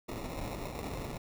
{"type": "noise with sample-and-hold", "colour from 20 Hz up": "pink", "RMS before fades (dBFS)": -39, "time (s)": [0.08, 1.18], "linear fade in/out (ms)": 10, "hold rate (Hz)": 1575, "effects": []}